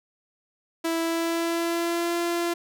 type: tone with pitch glide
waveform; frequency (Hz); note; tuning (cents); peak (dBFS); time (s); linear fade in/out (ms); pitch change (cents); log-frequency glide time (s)
sawtooth; 330.2 to 342.8; E4 to F4; +3 to -32; -20; 0.84-2.54; 10; +65; 1-2.17
effects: none